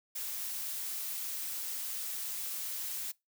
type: noise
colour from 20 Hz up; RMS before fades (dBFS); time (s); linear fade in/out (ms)
blue; -38; 0.15-3.12; 10
effects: noise-tail reverb RT60 0.2 s tail -23 dB re dry